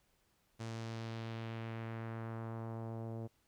sawtooth tone with low-pass filter sweep, 113.5 Hz, A#2, 46 cents flat, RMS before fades -43 dBFS, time 0.59-3.28 s, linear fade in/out 20 ms, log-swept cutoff 7300 to 560 Hz, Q 1.3, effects pink hiss -75 dBFS RMS until 3.47 s

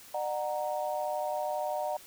sine chord, D augmented, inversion none, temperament equal with one note detuned, 602.1 / 740 / 932.3 Hz, D5 / F#5 / A#5, +43 / 0 / 0 cents, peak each -33 / -34 / -37 dBFS, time 0.14-1.97 s, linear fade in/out 5 ms, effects white hiss -52 dBFS RMS until 2.06 s

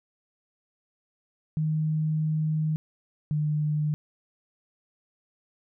sine tone pair in turn, 155.56 / 150.96 Hz, D#3 / D3, 0 / +48 cents, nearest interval minor second, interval 52 cents, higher first, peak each -23 dBFS, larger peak neither, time 1.57-2.76 / 3.31-3.94 s, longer first, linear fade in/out 0 ms, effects none

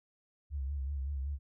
sine tone with vibrato, 69.3 Hz, C#2, in tune, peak -33 dBFS, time 0.5-1.39 s, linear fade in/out 50 ms, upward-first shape sine, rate 5.3 Hz, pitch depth 82 cents each way, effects none

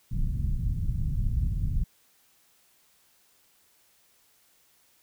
pink low-pass noise, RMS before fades -27 dBFS, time 0.11-1.84 s, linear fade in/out 10 ms, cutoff 150 Hz, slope 24 dB/octave, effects white hiss -64 dBFS RMS until 5.02 s

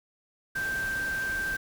sine tone in noise, 1568 Hz, G6, in tune, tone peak -28 dBFS, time 0.55-1.57 s, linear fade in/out 10 ms, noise pink, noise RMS -40 dBFS, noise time 0.55-1.57 s, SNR +9 dB, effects none

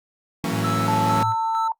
sawtooth chord, F# dominant seventh, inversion third, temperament equal with one note detuned, 164.81 / 185 / 227.5 / 277.2 Hz, E3 / F#3 / A#3 / C#4, 0 / 0 / -42 / 0 cents, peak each -24 dBFS, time 0.44-1.23 s, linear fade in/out 0 ms
sine tone, 109.8 Hz, A2, 3 cents flat, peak -26 dBFS, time 0.5-1.35 s, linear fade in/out 50 ms
triangle tone with tremolo, 1318.5 Hz, E6, in tune, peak -22 dBFS, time 0.64-1.68 s, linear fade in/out 5 ms, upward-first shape square, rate 2.2 Hz, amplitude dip 55%
sine tone with pitch glide, 874 to 898.6 Hz, A5 to A5, -12 to +36 cents, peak -20 dBFS, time 0.88-1.72 s, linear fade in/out 2 ms, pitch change +48 cents, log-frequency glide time 1.1-1.27 s
effects noise-tail reverb RT60 0.1 s tail -21 dB re dry + Opus 48 kbps

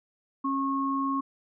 sine tone pair together, 272.7 / 1090.8 Hz, C#4 / C#6, -28 / -28 cents, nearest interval 2 octaves, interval 2400 cents, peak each -28 dBFS, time 0.44-1.21 s, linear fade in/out 10 ms, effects none

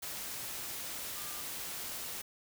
sine tone in noise, 1200 Hz, D6, 37 cents sharp, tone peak -51 dBFS, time 1.15-1.42 s, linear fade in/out 10 ms, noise white, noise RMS -41 dBFS, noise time 0.02-2.22 s, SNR -13 dB, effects none

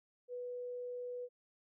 sine tone, 492.2 Hz, B4, 6 cents flat, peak -40 dBFS, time 0.28-1.29 s, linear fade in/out 50 ms, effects none

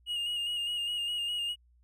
triangle tone with vibrato, 2859 Hz, F7, 40 cents sharp, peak -29 dBFS, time 0.06-1.56 s, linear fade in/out 50 ms, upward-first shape square, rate 4.9 Hz, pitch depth 25 cents each way, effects added 60 Hz sine -61 dBFS peak until 1.83 s

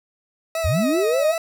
40% pulse tone with vibrato, 640 Hz, D#5, 49 cents sharp, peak -21 dBFS, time 0.55-1.38 s, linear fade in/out 2 ms, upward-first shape sine, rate 5.2 Hz, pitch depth 51 cents each way
sine linear sweep, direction up, 60.3 to 679 Hz, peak -18 dBFS, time 0.64-1.34 s, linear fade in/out 10 ms
effects 8-bit

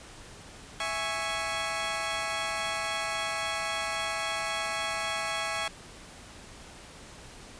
15% pulse chord, C# minor, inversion first, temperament equal, 659.3 / 830.6 / 1108.7 Hz, E5 / G#5 / C#6, 0 / 0 / 0 cents, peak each -28 dBFS, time 0.8-5.68 s, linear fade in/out 2 ms, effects pink hiss -48 dBFS RMS until 7.59 s + resampled to 22050 Hz

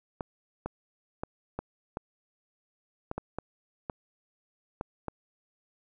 clicks, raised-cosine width 1 ms, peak -19 dBFS, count 11, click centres 0.208 / 0.66 / 1.235 / 1.59 / 1.971 / 3.114 / 3.18 / 3.386 / 3.898 / 4.811 / 5.083 s, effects none

